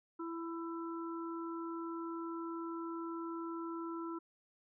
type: harmonic tone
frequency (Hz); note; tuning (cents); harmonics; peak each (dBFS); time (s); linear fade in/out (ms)
332.8; E4; +17; 1 / 3 / 4; -40 / -48 / -47; 0.19-4.19; 10
effects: none